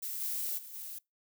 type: noise with level steps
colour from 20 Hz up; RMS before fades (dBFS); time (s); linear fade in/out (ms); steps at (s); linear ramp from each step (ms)
violet; -38 / -35 / -48 / -43; 0.02-0.99; 10; 0.2 / 0.57 / 0.73; 20
effects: noise-tail reverb RT60 0.2 s tail -25 dB re dry